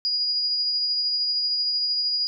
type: tone with tremolo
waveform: sine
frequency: 4885 Hz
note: D#8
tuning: 33 cents flat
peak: -20 dBFS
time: 0.05-2.27 s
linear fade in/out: 0 ms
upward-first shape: triangle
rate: 13 Hz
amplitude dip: 30%
effects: none

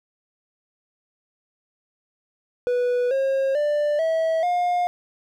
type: tone with pitch steps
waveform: triangle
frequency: 491.3 / 538.9 / 591 / 648.3 / 711 Hz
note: B4 / C#5 / D5 / E5 / F5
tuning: -9 / -49 / +11 / -29 / +31 cents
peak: -17 dBFS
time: 2.67-4.87 s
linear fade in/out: 0 ms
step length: 440 ms
effects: none

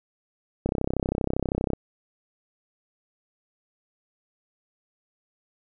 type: click train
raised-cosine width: 2 ms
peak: -11 dBFS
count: 36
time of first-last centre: 0.66-1.734 s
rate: 32.6 Hz
effects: none

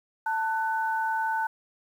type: tone pair together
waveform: sine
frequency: 889 / 1495.1 Hz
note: A5 / F#6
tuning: +18 / +18 cents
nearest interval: major sixth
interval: 900 cents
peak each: -26 / -30 dBFS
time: 0.26-1.47 s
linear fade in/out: 5 ms
effects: 9-bit

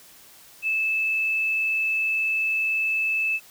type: tone with frequency modulation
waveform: sine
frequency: 2620 Hz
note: E7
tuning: 11 cents flat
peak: -21 dBFS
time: 0.62-3.4 s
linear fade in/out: 50 ms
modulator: 38 Hz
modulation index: 0.29
effects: white hiss -50 dBFS RMS until 3.5 s

